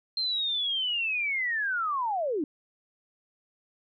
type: linear sweep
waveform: sine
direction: down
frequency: 4186 to 272.5 Hz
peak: -26 dBFS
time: 0.17-2.44 s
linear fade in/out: 2 ms
effects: none